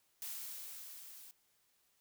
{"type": "noise with level ramp", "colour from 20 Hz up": "blue", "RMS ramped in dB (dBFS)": [-43, -55], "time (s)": [0.22, 1.31], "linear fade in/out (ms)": 0, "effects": ["white hiss -75 dBFS RMS until 2 s"]}